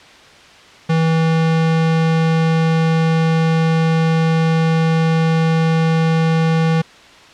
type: tone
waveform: square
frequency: 162.2 Hz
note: E3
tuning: 28 cents flat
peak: -13 dBFS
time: 0.89-6.82 s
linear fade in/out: 10 ms
effects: white hiss -42 dBFS RMS until 7.33 s + low-pass 4000 Hz 12 dB/octave